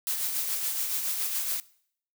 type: noise with tremolo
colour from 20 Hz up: blue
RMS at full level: -28 dBFS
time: 0.07-1.6 s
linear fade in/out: 0 ms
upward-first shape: triangle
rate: 7.1 Hz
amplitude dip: 45%
effects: noise-tail reverb RT60 0.6 s tail -20 dB re dry